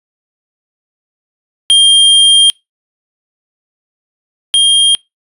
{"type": "tone pair in turn", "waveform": "square", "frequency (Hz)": [3203, 3216], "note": ["G7", "G7"], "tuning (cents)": [37, 44], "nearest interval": "unison", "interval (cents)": 7, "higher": "second", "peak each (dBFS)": [-4, -6], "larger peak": "first", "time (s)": [[1.7, 2.5], [4.54, 4.95]], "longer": "first", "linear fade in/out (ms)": 0, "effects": ["noise-tail reverb RT60 0.2 s tail -26 dB re dry", "resampled to 32000 Hz"]}